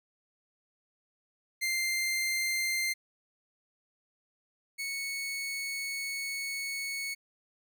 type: tone pair in turn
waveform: sawtooth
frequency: 2093 / 2212 Hz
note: C7 / C#7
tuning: 0 / -4 cents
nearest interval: minor second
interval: 96 cents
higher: second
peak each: -25 / -30 dBFS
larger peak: first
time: 1.61-2.94 / 4.78-7.15 s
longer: second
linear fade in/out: 20 ms
effects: none